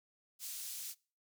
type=high-pass noise; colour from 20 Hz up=pink; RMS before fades=-44 dBFS; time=0.39-0.95 s; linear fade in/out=50 ms; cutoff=5500 Hz; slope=12 dB/octave; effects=noise-tail reverb RT60 0.4 s tail -25 dB re dry